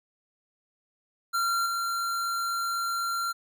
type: tone with level steps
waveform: square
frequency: 1374 Hz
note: F6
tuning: 29 cents flat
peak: -25 / -28 dBFS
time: 1.33-3.33 s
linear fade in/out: 20 ms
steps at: 1.66 s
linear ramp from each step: 2 ms
effects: none